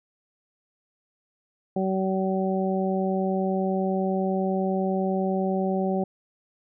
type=harmonic tone; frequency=190 Hz; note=F#3; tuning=46 cents sharp; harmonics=1 / 2 / 3 / 4; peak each=-25 / -28 / -30 / -31 dBFS; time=1.76-6.04 s; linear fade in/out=5 ms; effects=none